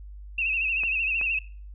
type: tone with vibrato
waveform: sine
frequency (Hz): 2637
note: E7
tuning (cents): 0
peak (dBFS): -23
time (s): 0.38-1.39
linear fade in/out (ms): 5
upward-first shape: sine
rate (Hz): 13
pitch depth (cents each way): 79
type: clicks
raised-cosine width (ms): 0.5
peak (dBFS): -24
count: 2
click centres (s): 0.835 / 1.213
effects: noise-tail reverb RT60 0.4 s tail -20 dB re dry + added 50 Hz sine -39 dBFS peak until 1.74 s